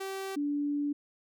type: tone pair in turn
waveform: sawtooth / sine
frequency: 386.7 / 289.7 Hz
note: G4 / D4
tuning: -24 / -24 cents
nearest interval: perfect fourth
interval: 500 cents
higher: first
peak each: -31 / -28 dBFS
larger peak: second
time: 0-0.36 / 0.36-0.93 s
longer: second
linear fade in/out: 10 ms
effects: none